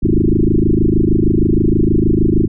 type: tone with frequency modulation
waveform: sine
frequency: 168 Hz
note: E3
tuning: 33 cents sharp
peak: -9 dBFS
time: 0.02-2.48 s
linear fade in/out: 20 ms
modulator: 26.4 Hz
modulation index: 7.5
effects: none